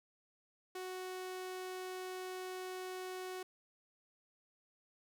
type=tone; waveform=sawtooth; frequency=370 Hz; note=F#4; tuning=in tune; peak=-38 dBFS; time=0.75-3.43 s; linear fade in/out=5 ms; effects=none